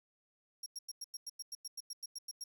30% pulse tone bursts, 5588 Hz, F8, in tune, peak -37 dBFS, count 15, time 0.63-2.44 s, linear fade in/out 5 ms, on 32 ms, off 95 ms, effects none

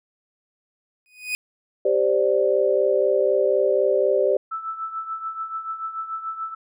40% pulse tone with exponential growth, 2489 Hz, D#7, in tune, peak -20 dBFS, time 1.06-1.35 s, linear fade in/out 0 ms, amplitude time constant 61 ms
sine chord, G suspended fourth, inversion none, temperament equal, 392 / 523.3 / 587.3 Hz, G4 / C5 / D5, 0 / 0 / 0 cents, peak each -21 dBFS, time 1.85-4.37 s, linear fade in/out 5 ms
sine tone with tremolo, 1318 Hz, E6, 1 cent flat, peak -24 dBFS, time 4.51-6.55 s, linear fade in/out 10 ms, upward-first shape triangle, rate 6.9 Hz, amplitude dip 75%
effects none

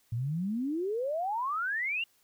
sine exponential sweep, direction up, 109.3 to 2859 Hz, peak -29 dBFS, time 0.12-2.04 s, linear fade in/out 5 ms, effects white hiss -68 dBFS RMS until 2.23 s

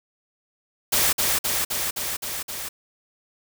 white noise with echo, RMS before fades -20 dBFS, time 0.92-1.13 s, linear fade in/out 10 ms, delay 260 ms, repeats 6, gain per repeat -2 dB, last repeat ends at 2.69 s, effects none

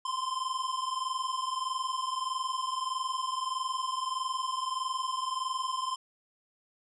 square tone pair together, 1027 / 1048.6 Hz, C6 / C6, -33 / +3 cents, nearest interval unison, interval 36 cents, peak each -35 / -34 dBFS, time 0.05-5.96 s, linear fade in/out 5 ms, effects resampled to 22050 Hz

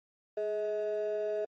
triangle ring-modulated tone, 529 Hz, C5, 19 cents sharp, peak -24 dBFS, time 0.37-1.45 s, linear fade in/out 5 ms, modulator 110 Hz, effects tanh soft clip ceiling -24 dBFS + MP3 32 kbps

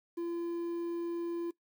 triangle tone with quantisation, 341 Hz, F4, 41 cents flat, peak -31 dBFS, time 0.17-1.51 s, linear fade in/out 10 ms, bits 10, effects noise-tail reverb RT60 0.1 s tail -19 dB re dry

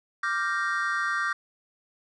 triangle chord, G minor seventh, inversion second, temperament equal, 1174.7 / 1396.9 / 1568 / 1864.7 Hz, D6 / F6 / G6 / Bb6, 0 / 0 / 0 / 0 cents, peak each -28 / -30 / -28 / -30 dBFS, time 0.23-1.33 s, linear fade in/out 5 ms, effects resampled to 22050 Hz

